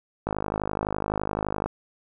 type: click train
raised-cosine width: 1 ms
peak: -12 dBFS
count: 73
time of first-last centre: 0.27-1.66 s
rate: 51.8 Hz
effects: none